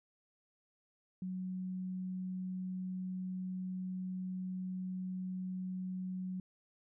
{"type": "tone", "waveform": "sine", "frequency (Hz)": 185, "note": "F#3", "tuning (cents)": 0, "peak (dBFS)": -37, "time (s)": [1.22, 6.4], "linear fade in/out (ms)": 2, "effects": []}